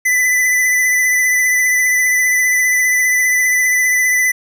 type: tone with vibrato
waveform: square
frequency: 2000 Hz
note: B6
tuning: 21 cents sharp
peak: -12 dBFS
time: 0.05-4.32 s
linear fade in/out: 10 ms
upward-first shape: sine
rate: 15 Hz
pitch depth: 22 cents each way
effects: none